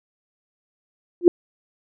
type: tone with exponential growth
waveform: sine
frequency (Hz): 349.7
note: F4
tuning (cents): +2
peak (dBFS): -3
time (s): 1.21-1.28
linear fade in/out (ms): 1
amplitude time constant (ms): 15
effects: none